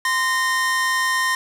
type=tone pair together; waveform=45% pulse; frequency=1035.1 / 1843 Hz; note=C6 / A#6; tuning=-19 / -20 cents; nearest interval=minor seventh; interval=999 cents; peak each=-22 / -20 dBFS; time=0.05-1.35 s; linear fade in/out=2 ms; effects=low-pass 12000 Hz 12 dB/octave + 7-bit